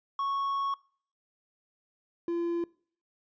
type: tone pair in turn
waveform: triangle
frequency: 1106 / 341.4 Hz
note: C#6 / F4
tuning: -4 / -39 cents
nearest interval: octave + minor sixth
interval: 2035 cents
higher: first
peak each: -26 dBFS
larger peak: neither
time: 0.19-0.74 / 2.28-2.64 s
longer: first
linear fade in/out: 2 ms
effects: noise-tail reverb RT60 0.5 s tail -23 dB re dry + resampled to 16000 Hz